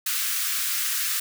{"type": "high-pass noise", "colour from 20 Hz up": "white", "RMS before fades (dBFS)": -26, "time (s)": [0.06, 1.2], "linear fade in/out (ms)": 5, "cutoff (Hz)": 1200, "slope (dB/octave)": 48, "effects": []}